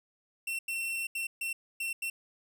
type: tone bursts at uneven times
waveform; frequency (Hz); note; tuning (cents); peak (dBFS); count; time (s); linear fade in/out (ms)
45% pulse; 2707; E7; +45; -32; 6; 0.47-0.59 / 0.68-1.07 / 1.15-1.27 / 1.41-1.53 / 1.8-1.93 / 2.02-2.1; 5
effects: none